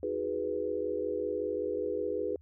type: chord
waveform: sine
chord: G# minor seventh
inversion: second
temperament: equal with one note detuned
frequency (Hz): 316 / 370 / 415.3 / 493.9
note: D#4 / F#4 / G#4 / B4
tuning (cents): +27 / 0 / 0 / 0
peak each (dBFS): -39 / -38 / -34 / -34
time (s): 0.03-2.36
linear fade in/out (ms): 2
effects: added 79 Hz sine -54 dBFS peak until 2.41 s